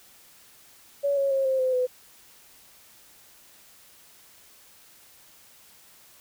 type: tone with pitch steps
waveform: sine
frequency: 565 / 552.1 / 539.5 / 527.2 / 515.1 / 503.4 Hz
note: C#5 / C#5 / C#5 / C5 / C5 / B4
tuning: +33 / -7 / -47 / +13 / -27 / +33 cents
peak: -21 dBFS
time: 1.03-1.87 s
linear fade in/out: 20 ms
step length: 140 ms
effects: white hiss -54 dBFS RMS until 6.2 s